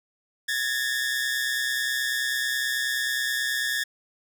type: tone pair together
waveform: sawtooth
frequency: 1679 / 1808.3 Hz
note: G#6 / A6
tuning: +18 / +47 cents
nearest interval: minor second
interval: 129 cents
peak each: -24 dBFS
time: 0.48-3.84 s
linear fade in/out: 10 ms
effects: none